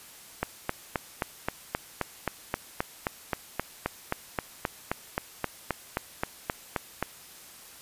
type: click train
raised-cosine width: 0.5 ms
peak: -11 dBFS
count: 26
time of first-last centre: 0.43-7.026 s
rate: 3.79 Hz
effects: white hiss -49 dBFS RMS until 7.81 s + resampled to 32000 Hz